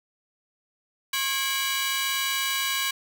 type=tone cluster; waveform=sawtooth; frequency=1079 / 1639 / 2318 / 2941 / 3913 Hz; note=C#6 / G#6 / D7 / F#7 / B7; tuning=-47 / -23 / -23 / -11 / -17 cents; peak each=-28 dBFS; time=1.13-2.91 s; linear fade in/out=5 ms; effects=none